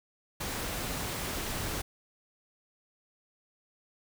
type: noise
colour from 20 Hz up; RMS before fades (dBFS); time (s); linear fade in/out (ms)
pink; -35; 0.4-1.82; 10
effects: none